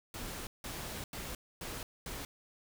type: noise bursts at uneven times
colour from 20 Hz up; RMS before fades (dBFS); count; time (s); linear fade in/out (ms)
pink; -42; 5; 0.14-0.47 / 0.64-1.04 / 1.13-1.35 / 1.61-1.83 / 2.06-2.25; 2
effects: none